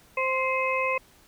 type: harmonic tone with a mistuned harmonic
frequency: 523.3 Hz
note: C5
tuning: in tune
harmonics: 1 / 2 / 4 / 5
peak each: -28 / -28 / -31 / -29 dBFS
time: 0.17-0.98 s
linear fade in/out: 5 ms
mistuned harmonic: 5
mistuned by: -40 cents
effects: pink hiss -57 dBFS RMS until 1.27 s